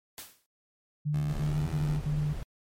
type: noise with exponential decay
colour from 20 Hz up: white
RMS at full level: -38 dBFS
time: 0.18-0.46 s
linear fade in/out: 1 ms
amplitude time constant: 60 ms
type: tone bursts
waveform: sine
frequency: 149.2 Hz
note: D3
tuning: 28 cents sharp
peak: -26 dBFS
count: 4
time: 1.05-2.339 s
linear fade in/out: 20 ms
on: 290 ms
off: 43 ms
type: tone with pitch glide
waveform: 15% pulse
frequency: 71.9 to 81.17 Hz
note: D2 to E2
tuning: -36 to -26 cents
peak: -31 dBFS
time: 1.13-1.98 s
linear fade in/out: 20 ms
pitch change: +210 cents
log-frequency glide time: 1.4-1.59 s
type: noise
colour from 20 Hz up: brown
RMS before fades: -37 dBFS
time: 1.29-2.43 s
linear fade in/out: 0 ms
effects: MP3 64 kbps